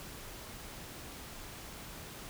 silence, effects pink hiss -47 dBFS RMS until 2.29 s

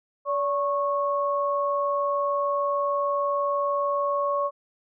sine tone pair together, 573.4 / 1100 Hz, D5 / C#6, -42 / -14 cents, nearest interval major seventh, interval 1128 cents, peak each -25 dBFS, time 0.25-4.51 s, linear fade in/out 50 ms, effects none

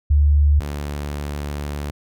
sine / sawtooth tone pair in turn, 73 / 72.75 Hz, D2 / D2, -10 / -16 cents, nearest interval unison, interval 6 cents, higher first, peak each -11 / -21 dBFS, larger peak first, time 0.1-0.6 / 0.6-1.91 s, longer second, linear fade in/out 10 ms, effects none

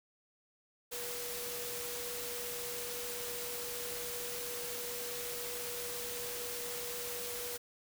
sine tone in noise, 483.8 Hz, B4, 36 cents flat, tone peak -44 dBFS, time 0.91-7.58 s, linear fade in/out 20 ms, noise white, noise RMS -41 dBFS, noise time 0.91-7.58 s, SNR -6 dB, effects none

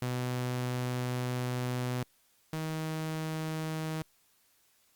sawtooth tone pair in turn, 124.9 / 158.05 Hz, B2 / D#3, +20 / +27 cents, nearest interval major third, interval 407 cents, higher second, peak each -27 / -29 dBFS, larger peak first, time 0.02-2.03 / 2.53-4.02 s, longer first, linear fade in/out 0 ms, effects white hiss -68 dBFS RMS until 4.95 s + Opus 48 kbps

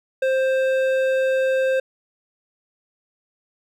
triangle tone with hard clipping, 526 Hz, C5, 9 cents sharp, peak -19 dBFS, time 0.22-1.8 s, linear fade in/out 5 ms, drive 14 dB, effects none

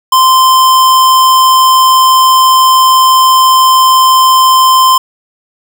square tone, 1039 Hz, C6, 12 cents flat, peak -4 dBFS, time 0.12-4.98 s, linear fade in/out 5 ms, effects 7-bit

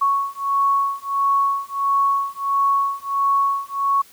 sine beating tone pair, 1108.7 / 1110.2 Hz, C#6 / C#6, 0 / +2 cents, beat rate 1.5 Hz, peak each -20 dBFS, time 0.01-4.02 s, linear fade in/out 10 ms, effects white hiss -49 dBFS RMS until 4.12 s

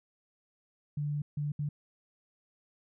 sine tone bursts at uneven times, 146.83 Hz, D3, in tune, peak -30 dBFS, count 3, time 0.97-1.22 / 1.37-1.52 / 1.59-1.69 s, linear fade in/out 5 ms, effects none

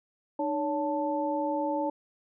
sine tone cluster, 304 / 565 / 881 Hz, D#4 / C#5 / A5, -40 / +33 / +2 cents, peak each -31 dBFS, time 0.39-1.9 s, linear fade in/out 5 ms, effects none

